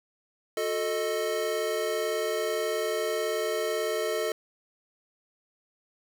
square chord, D# diminished, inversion first, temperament equal with one note detuned, 361.8 / 440 / 622.3 Hz, F#4 / A4 / D#5, -39 / 0 / 0 cents, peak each -36 / -30 / -32 dBFS, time 0.57-4.32 s, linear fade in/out 2 ms, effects none

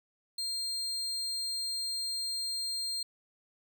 35% pulse tone, 4200 Hz, C8, 6 cents sharp, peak -31 dBFS, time 0.38-3.03 s, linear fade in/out 5 ms, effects none

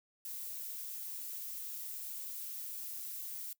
violet noise, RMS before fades -43 dBFS, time 0.25-3.53 s, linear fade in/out 2 ms, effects noise-tail reverb RT60 0.1 s tail -22 dB re dry

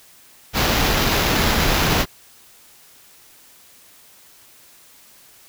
pink noise with sample-and-hold, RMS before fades -18 dBFS, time 0.53-2.06 s, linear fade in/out 50 ms, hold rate 8820 Hz, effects white hiss -49 dBFS RMS until 5.48 s

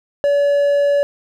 triangle tone, 571 Hz, D5, 49 cents flat, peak -10 dBFS, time 0.24-1.03 s, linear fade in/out 0 ms, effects none

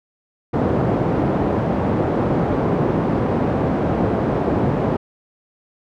pink band-pass noise, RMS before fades -19 dBFS, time 0.53-4.97 s, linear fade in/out 10 ms, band 120 to 680 Hz, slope 12 dB/octave, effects none

